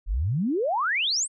sine exponential sweep, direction up, 39.11 to 8890 Hz, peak -22 dBFS, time 0.06-1.28 s, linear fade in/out 50 ms, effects none

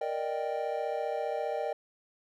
triangle chord, Eb major seventh, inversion second, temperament equal, 466.2 / 587.3 / 622.3 / 784 Hz, Bb4 / D5 / Eb5 / G5, 0 / 0 / 0 / 0 cents, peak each -34 dBFS, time 0.01-1.73 s, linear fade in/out 5 ms, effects none

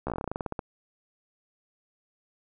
slowing click train, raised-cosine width 1 ms, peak -17 dBFS, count 16, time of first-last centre 0.07-0.592 s, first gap 14 ms, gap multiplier 1.12, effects none

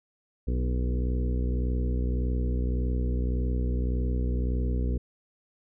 harmonic tone with a mistuned harmonic, 61.74 Hz, B1, in tune, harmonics 1 / 2 / 3 / 4 / 5 / 6 / 7 / 8, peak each -25 / -34 / -38 / -36 / -42 / -44 / -41 / -44 dBFS, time 0.47-4.98 s, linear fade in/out 10 ms, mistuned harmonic 5, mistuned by +18 cents, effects none

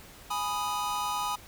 square chord, G# minor, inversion none, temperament equal, 830.6 / 987.8 / 1244.5 Hz, G#5 / B5 / D#6, 0 / 0 / 0 cents, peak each -35 / -34 / -34 dBFS, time 0.3-1.36 s, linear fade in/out 10 ms, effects pink hiss -50 dBFS RMS until 1.47 s

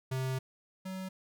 square tone pair in turn, 130.81 / 188.22 Hz, C3 / F#3, 0 / +30 cents, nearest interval tritone, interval 630 cents, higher second, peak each -32 / -38 dBFS, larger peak first, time 0.11-0.39 / 0.85-1.09 s, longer first, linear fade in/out 10 ms, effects none

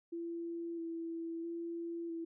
sine tone with vibrato, 334.5 Hz, E4, 25 cents sharp, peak -38 dBFS, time 0.12-2.25 s, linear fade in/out 10 ms, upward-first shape square, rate 0.76 Hz, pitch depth 16 cents each way, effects none

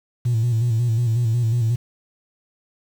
sine tone with vibrato, 116.54 Hz, A#2, in tune, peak -15 dBFS, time 0.25-1.76 s, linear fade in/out 10 ms, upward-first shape square, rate 5.5 Hz, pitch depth 64 cents each way, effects tanh soft clip ceiling -13 dBFS + 7-bit

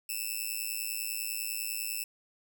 5% pulse tone with amplitude modulation, 2640 Hz, E7, 2 cents sharp, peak -20 dBFS, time 0.09-2.04 s, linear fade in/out 5 ms, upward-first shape sine, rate 110 Hz, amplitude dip 90%, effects none

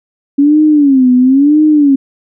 sine tone with vibrato, 277.2 Hz, C#4, in tune, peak -4 dBFS, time 0.38-1.96 s, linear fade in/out 10 ms, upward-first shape sine, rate 0.99 Hz, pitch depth 180 cents each way, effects none

